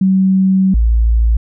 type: tone pair in turn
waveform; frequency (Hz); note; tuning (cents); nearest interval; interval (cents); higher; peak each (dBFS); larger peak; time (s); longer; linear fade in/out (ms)
sine; 190 / 56.49; F#3 / A1; +46 / +46; octave + major sixth; 2100; first; -8 / -8; neither; 0.01-0.74 / 0.74-1.37; first; 5
effects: none